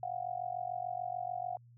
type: tone with amplitude modulation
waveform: sine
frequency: 722 Hz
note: F#5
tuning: 43 cents flat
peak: -31 dBFS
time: 0.03-1.57 s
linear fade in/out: 2 ms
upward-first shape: sine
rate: 46.8 Hz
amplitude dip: 95%
effects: added 119 Hz sine -56 dBFS peak until 1.77 s